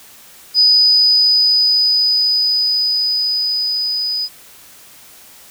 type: tone with level ramp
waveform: sine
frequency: 4978 Hz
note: D#8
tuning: in tune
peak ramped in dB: -7 to -17 dBFS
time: 0.54-4.29 s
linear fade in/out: 50 ms
effects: white hiss -42 dBFS RMS until 5.5 s